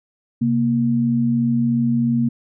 sine tone pair together, 131.72 / 234.7 Hz, C3 / A#3, +12 / +12 cents, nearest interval minor seventh, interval 1000 cents, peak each -22 / -16 dBFS, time 0.41-2.29 s, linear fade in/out 10 ms, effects none

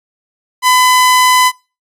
sawtooth tone, 1007 Hz, B5, 33 cents sharp, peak -3 dBFS, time 0.62-1.52 s, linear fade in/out 50 ms, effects noise-tail reverb RT60 0.3 s tail -24 dB re dry + resampled to 32000 Hz

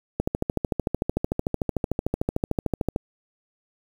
click train, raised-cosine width 2 ms, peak -9 dBFS, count 38, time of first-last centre 0.2-2.961 s, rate 13.4 Hz, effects 7-bit

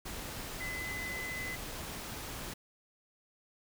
sine tone in noise, 2023 Hz, B6, 41 cents sharp, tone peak -38 dBFS, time 0.6-1.56 s, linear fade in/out 10 ms, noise pink, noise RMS -42 dBFS, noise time 0.05-2.54 s, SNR +1 dB, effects none

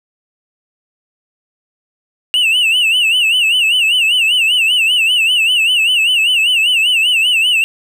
triangle tone with vibrato, 2800 Hz, F7, 4 cents sharp, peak -8 dBFS, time 2.34-7.64 s, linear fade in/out 0 ms, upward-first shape sine, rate 5.1 Hz, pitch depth 140 cents each way, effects none

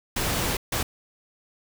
pink noise bursts at uneven times, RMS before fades -26 dBFS, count 2, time 0.16-0.57 / 0.72-0.83 s, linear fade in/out 5 ms, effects none

